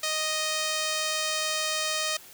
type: tone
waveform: 5% pulse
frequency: 622.3 Hz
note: D#5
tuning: in tune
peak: -15 dBFS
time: 0.03-2.17 s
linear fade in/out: 5 ms
effects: white hiss -49 dBFS RMS until 2.33 s